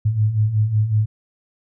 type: beating tone pair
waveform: sine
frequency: 103.83 / 109.23 Hz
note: G#2 / A2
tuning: 0 / -12 cents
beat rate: 5.4 Hz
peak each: -22 / -16 dBFS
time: 0.05-1.06 s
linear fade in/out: 10 ms
effects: none